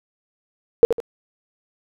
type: tone with echo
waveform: sine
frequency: 466.2 Hz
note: A#4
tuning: in tune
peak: -5 dBFS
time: 0.83-0.85 s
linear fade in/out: 0 ms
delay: 76 ms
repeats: 2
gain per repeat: -9 dB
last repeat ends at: 1.002 s
effects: none